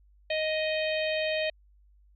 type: harmonic tone with a mistuned harmonic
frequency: 624 Hz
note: D#5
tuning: 5 cents sharp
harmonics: 1 / 3 / 4 / 5 / 6 / 7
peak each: -28 / -36 / -34 / -38 / -41 / -42 dBFS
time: 0.3-1.5 s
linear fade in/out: 5 ms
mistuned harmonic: 7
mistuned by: -34 cents
effects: added 50 Hz sine -57 dBFS peak until 2.15 s